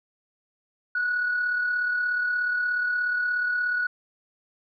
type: tone pair together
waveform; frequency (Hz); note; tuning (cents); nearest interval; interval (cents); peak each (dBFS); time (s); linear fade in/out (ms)
sine; 1465 / 1501.8; F#6 / F#6; -18 / +25; unison; 43; -22 / -34; 0.95-3.87; 5
effects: tanh soft clip ceiling -18 dBFS